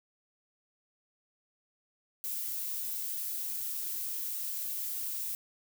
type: noise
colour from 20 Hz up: violet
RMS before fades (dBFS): -36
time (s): 2.24-5.35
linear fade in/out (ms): 0
effects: none